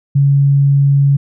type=tone; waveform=sine; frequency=140 Hz; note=C#3; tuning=18 cents sharp; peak=-7 dBFS; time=0.15-1.17 s; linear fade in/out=10 ms; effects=none